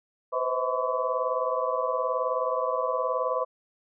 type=tone cluster; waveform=sine; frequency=503 / 522 / 643 / 1015 / 1136 Hz; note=B4 / C5 / E5 / B5 / C#6; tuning=+32 / -4 / -43 / +47 / +42 cents; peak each=-31 dBFS; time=0.32-3.45 s; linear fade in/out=20 ms; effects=none